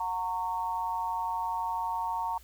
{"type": "tone with amplitude modulation", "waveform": "sine", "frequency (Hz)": 917, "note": "A#5", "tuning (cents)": -29, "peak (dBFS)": -25, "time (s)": [0, 2.38], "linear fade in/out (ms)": 5, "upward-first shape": "sine", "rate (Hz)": 188, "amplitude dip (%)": 85, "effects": ["added 60 Hz sine -53 dBFS peak until 2.43 s", "white hiss -59 dBFS RMS until 2.43 s"]}